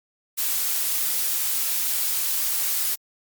blue noise, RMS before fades -24 dBFS, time 0.37-2.96 s, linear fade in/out 20 ms, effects Opus 48 kbps

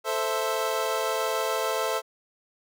25% pulse chord, A minor, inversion none, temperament equal with one note detuned, 441.8 / 523.3 / 659.3 Hz, A4 / C5 / E5, +7 / 0 / 0 cents, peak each -26 dBFS, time 0.04-2.02 s, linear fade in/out 50 ms, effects none

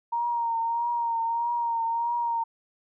sine tone with vibrato, 932.3 Hz, A#5, in tune, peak -24 dBFS, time 0.12-2.44 s, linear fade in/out 10 ms, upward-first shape triangle, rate 1.6 Hz, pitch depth 41 cents each way, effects none

